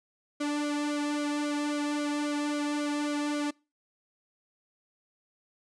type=tone with flanger; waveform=sawtooth; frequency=293.7 Hz; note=D4; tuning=in tune; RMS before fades=-30 dBFS; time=0.4-3.51 s; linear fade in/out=10 ms; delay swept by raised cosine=1.1 to 2.09 ms; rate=3.7 Hz; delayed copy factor=-0.75; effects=noise-tail reverb RT60 0.3 s tail -25 dB re dry + resampled to 22050 Hz